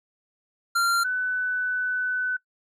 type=tone pair in turn; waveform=square / sine; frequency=1383 / 1500.1 Hz; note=F6 / F#6; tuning=-17 / +23 cents; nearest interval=minor second; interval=140 cents; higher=second; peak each=-20 / -23 dBFS; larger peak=first; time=0.75-1.04 / 1.04-2.37 s; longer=second; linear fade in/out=10 ms; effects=noise-tail reverb RT60 0.1 s tail -22 dB re dry + low-pass 12000 Hz 12 dB/octave